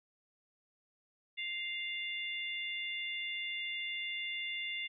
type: harmonic tone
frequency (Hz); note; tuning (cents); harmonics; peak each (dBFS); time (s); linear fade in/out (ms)
698.5; F5; 0; 3 / 4 / 5; -39 / -41 / -43; 1.37-4.88; 20
effects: none